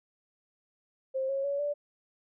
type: tone with pitch steps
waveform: sine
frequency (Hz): 529 / 546.1 / 563.7 / 581.9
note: C5 / C#5 / C#5 / D5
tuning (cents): +19 / -26 / +29 / -16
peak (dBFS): -28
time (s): 1.14-1.74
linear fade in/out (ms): 20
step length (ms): 150
effects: none